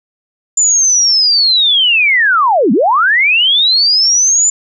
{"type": "linear two-way sweep", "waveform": "sine", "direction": "down then up", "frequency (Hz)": [7150, 186.9, 7150], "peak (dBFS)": -7, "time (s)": [0.57, 4.5], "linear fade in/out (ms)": 5, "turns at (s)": 2.72, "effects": []}